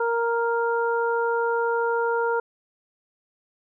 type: harmonic tone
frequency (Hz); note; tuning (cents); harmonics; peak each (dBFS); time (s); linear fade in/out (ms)
466.2; A#4; 0; 1 / 2 / 3; -23 / -26 / -28; 0-2.4; 5
effects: none